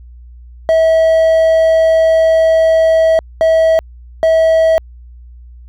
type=tone bursts at uneven times; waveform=triangle; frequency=647 Hz; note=E5; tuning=32 cents flat; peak=-5 dBFS; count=3; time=0.69-3.19 / 3.41-3.79 / 4.23-4.78 s; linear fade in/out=0 ms; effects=added 60 Hz sine -33 dBFS peak until 5.68 s